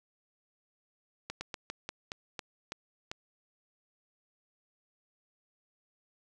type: slowing click train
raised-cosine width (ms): 0.2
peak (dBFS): -20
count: 9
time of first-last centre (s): 1.3-3.115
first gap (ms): 110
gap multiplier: 1.2
effects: none